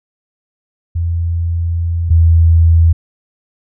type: tone pair in turn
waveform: sine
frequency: 84.5 / 82.76 Hz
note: E2 / E2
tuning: +43 / +7 cents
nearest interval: unison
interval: 36 cents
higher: first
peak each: -13 / -5 dBFS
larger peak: second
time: 0.95-2.1 / 2.1-2.93 s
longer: first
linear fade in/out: 10 ms
effects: none